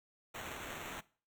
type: noise with sample-and-hold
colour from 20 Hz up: white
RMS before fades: -45 dBFS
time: 0.34-1.01 s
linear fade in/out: 10 ms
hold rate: 4900 Hz
effects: noise-tail reverb RT60 0.4 s tail -20 dB re dry